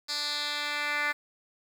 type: tone with band-pass filter sweep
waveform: 10% pulse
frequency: 293.7 Hz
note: D4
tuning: in tune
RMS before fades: -31 dBFS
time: 0.08-1.13 s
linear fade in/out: 20 ms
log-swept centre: 4900 to 2000 Hz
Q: 2.6
effects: 8-bit